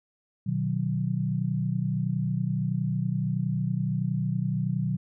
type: chord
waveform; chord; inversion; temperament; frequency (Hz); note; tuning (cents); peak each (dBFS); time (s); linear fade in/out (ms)
sine; B major; none; equal with one note detuned; 123.47 / 152.71 / 185; B2 / D#3 / F#3; 0 / -32 / 0; -29; 0.46-4.97; 10
effects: none